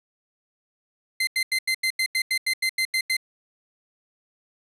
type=tone bursts; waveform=30% pulse; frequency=2073 Hz; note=C7; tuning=17 cents flat; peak=-18 dBFS; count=13; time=1.2-3.168 s; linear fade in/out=5 ms; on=72 ms; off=86 ms; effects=resampled to 32000 Hz